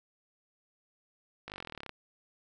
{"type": "slowing click train", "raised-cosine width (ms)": 0.3, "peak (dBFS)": -25, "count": 18, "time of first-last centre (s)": [1.48, 1.893], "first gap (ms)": 19, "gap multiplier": 1.03, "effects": []}